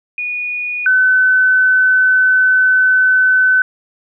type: tone pair in turn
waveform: sine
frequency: 2458 / 1514 Hz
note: D#7 / F#6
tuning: -22 / +39 cents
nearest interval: minor sixth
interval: 839 cents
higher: first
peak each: -18 / -8 dBFS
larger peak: second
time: 0.18-0.86 / 0.86-3.62 s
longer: second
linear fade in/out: 2 ms
effects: none